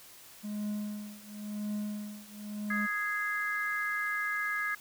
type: tone with tremolo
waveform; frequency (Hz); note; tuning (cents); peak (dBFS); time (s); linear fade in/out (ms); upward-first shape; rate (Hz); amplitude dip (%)
triangle; 209; G#3; +11; -29; 0.43-2.87; 20; triangle; 0.95; 95
type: harmonic tone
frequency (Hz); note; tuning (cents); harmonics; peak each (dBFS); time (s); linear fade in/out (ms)
415.3; G#4; 0; 3 / 4 / 5; -37 / -32 / -36; 2.7-4.75; 5
effects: white hiss -53 dBFS RMS until 4.8 s